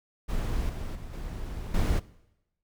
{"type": "noise with level steps", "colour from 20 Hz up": "brown", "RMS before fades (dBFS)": [-29, -34, -40, -36, -24], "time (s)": [0.28, 2], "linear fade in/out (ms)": 20, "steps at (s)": [0.69, 0.95, 1.13, 1.74], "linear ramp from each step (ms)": 5, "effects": ["noise-tail reverb RT60 0.9 s tail -20 dB re dry"]}